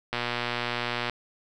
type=click train; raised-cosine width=0.3 ms; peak=-12 dBFS; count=117; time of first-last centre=0.13-1.097 s; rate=120 Hz; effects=none